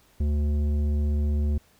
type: tone with tanh clipping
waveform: sine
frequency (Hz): 73.7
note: D2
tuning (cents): +7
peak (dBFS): -23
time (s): 0.2-1.58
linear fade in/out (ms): 5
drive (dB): 11
effects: pink hiss -60 dBFS RMS until 1.79 s